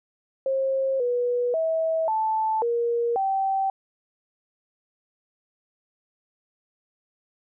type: tone with pitch steps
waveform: sine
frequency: 535 / 487.7 / 647 / 877 / 471.1 / 775 Hz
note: C5 / B4 / E5 / A5 / A#4 / G5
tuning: +38 / -22 / -32 / -6 / +18 / -20 cents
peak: -21 dBFS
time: 0.46-3.7 s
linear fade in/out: 2 ms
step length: 540 ms
effects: none